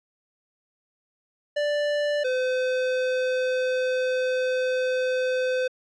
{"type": "tone pair in turn", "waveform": "square", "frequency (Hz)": [587.3, 510.4], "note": ["D5", "C5"], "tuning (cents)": [0, -43], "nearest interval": "major second", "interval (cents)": 243, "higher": "first", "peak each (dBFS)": [-23, -23], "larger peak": "neither", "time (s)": [[1.56, 2.24], [2.24, 5.68]], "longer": "second", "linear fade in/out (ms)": 10, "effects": ["low-pass 4000 Hz 12 dB/octave"]}